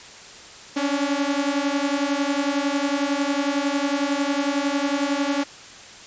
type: beating tone pair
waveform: sawtooth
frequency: 277.2 / 288.2 Hz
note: C#4 / D4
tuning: 0 / -33 cents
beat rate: 11 Hz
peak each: -20 dBFS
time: 0.76-5.44 s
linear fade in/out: 10 ms
effects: white hiss -42 dBFS RMS until 6.06 s + resampled to 16000 Hz